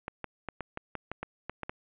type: clicks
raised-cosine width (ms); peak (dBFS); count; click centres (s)
0.5; -20; 11; 0.081 / 0.243 / 0.487 / 0.607 / 0.774 / 0.953 / 1.116 / 1.23 / 1.496 / 1.633 / 1.695
effects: resampled to 8000 Hz + 10-bit